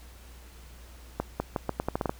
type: accelerating click train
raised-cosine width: 1 ms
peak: -13 dBFS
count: 10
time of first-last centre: 1.2-2.095 s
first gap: 200 ms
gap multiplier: 0.81
effects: added 60 Hz sine -47 dBFS peak until 2.19 s + pink hiss -54 dBFS RMS until 2.19 s